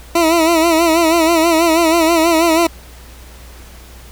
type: tone with vibrato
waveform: 20% pulse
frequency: 329.6 Hz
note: E4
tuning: in tune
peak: -5 dBFS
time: 0.15-2.67 s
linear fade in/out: 5 ms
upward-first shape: sine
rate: 6.2 Hz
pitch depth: 74 cents each way
effects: added 60 Hz sine -36 dBFS peak until 4.11 s + pink hiss -41 dBFS RMS until 4.11 s